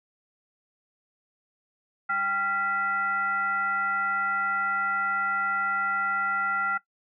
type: tone with frequency modulation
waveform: sine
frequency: 1383 Hz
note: F6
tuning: 17 cents flat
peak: -23 dBFS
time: 2.09-6.78 s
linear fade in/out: 10 ms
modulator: 594 Hz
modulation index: 0.61
effects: noise-tail reverb RT60 0.1 s tail -18 dB re dry

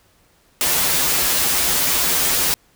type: noise with comb filter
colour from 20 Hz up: white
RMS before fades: -18 dBFS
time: 0.61-2.54 s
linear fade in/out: 0 ms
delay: 9.3 ms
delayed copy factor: -1
effects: pink hiss -57 dBFS RMS until 2.75 s

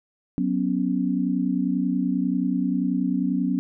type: chord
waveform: sine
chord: F# suspended fourth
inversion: none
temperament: equal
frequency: 185 / 246.9 / 277.2 Hz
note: F#3 / B3 / C#4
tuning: 0 / 0 / 0 cents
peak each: -25 dBFS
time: 0.38-3.59 s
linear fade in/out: 0 ms
effects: none

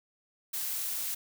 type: noise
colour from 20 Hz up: blue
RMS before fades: -34 dBFS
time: 0.53-1.15 s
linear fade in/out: 10 ms
effects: none

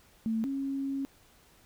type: tone pair in turn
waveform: sine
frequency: 223.2 / 273.4 Hz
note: A3 / C#4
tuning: +25 / -24 cents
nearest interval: major third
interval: 351 cents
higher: second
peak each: -27 / -30 dBFS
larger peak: first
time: 0.26-0.44 / 0.44-1.05 s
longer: second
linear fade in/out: 0 ms
effects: pink hiss -61 dBFS RMS until 1.65 s

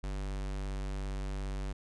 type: tone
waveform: square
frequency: 48.69 Hz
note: G1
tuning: 11 cents flat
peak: -35 dBFS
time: 0.03-1.73 s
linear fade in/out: 10 ms
effects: resampled to 22050 Hz

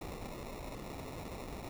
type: noise with sample-and-hold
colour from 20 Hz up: pink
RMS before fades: -44 dBFS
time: 0.01-1.69 s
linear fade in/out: 5 ms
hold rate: 1575 Hz
effects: none

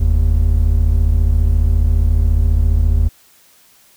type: tone pair together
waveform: triangle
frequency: 44.23 / 78.8 Hz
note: F1 / D#2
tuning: +23 / +23 cents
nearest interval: minor seventh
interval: 1000 cents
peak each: -11 dBFS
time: 0-3.09 s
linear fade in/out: 10 ms
effects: white hiss -50 dBFS RMS until 3.96 s

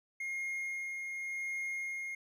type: tone with tremolo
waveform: triangle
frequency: 2139 Hz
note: C7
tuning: 38 cents sharp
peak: -33 dBFS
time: 0.2-2.15 s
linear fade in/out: 5 ms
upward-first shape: sine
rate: 0.89 Hz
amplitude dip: 30%
effects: none

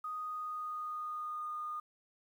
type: tone with pitch glide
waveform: sine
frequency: 1244.5 to 1223.1 Hz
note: D#6 to D#6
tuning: 0 to -30 cents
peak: -37 dBFS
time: 0.04-1.8 s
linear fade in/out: 5 ms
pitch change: -30 cents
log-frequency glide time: 0.14-1.57 s
effects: 11-bit

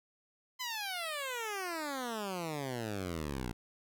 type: exponential sweep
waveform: 10% pulse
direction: down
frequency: 1034 to 57 Hz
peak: -28 dBFS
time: 0.59-3.53 s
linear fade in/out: 20 ms
effects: none

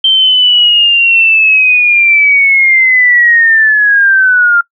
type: linear sweep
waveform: sine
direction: down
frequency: 3136 to 1387 Hz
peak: -4 dBFS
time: 0.04-4.61 s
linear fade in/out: 5 ms
effects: noise-tail reverb RT60 0.1 s tail -23 dB re dry

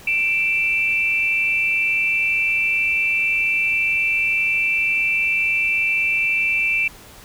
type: tone pair together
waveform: sine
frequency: 2349 / 2661 Hz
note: D7 / E7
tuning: 0 / +16 cents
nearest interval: major second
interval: 216 cents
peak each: -19 / -20 dBFS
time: 0.07-6.88 s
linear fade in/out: 5 ms
effects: pink hiss -43 dBFS RMS until 7.24 s

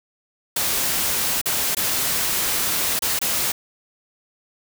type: noise with dropouts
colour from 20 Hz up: white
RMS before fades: -22 dBFS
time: 0.56-3.52 s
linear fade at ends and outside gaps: 5 ms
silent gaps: 1.415-1.457 / 1.749-1.768 / 2.992-3.021 / 3.191-3.214 s
effects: none

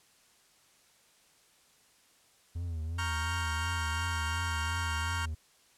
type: tone with vibrato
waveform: triangle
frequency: 82.7 Hz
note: E2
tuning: 6 cents sharp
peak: -31 dBFS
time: 2.55-5.35 s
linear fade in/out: 10 ms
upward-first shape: triangle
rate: 2.8 Hz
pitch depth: 110 cents each way
type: chord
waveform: 30% pulse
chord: G half-diminished seventh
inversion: first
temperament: equal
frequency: 932.3 / 1108.7 / 1396.9 / 1568 Hz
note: Bb5 / Db6 / F6 / G6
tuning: 0 / 0 / 0 / 0 cents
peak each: -36 / -38 / -35 / -37 dBFS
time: 2.98-5.26 s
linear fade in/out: 10 ms
effects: white hiss -64 dBFS RMS until 5.77 s + low-pass 10000 Hz 12 dB/octave

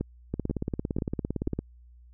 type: two click trains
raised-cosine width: 3 ms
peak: -16 / -16 dBFS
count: 4 / 23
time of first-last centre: 0.01-1.473 / 0.34-1.59 s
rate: 2.05 / 17.6 Hz
effects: added 60 Hz sine -50 dBFS peak until 2.13 s

